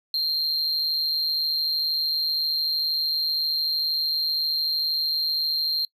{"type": "tone with amplitude modulation", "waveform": "triangle", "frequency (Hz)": 4186, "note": "C8", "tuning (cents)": 0, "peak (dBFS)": -18, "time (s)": [0.14, 5.85], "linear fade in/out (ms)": 2, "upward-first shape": "sine", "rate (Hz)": 153, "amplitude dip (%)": 60, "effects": ["noise-tail reverb RT60 0.1 s tail -24 dB re dry"]}